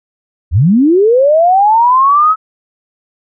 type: linear sweep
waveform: sine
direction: up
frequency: 65.6 to 1300 Hz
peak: -5 dBFS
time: 0.51-2.36 s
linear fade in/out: 50 ms
effects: none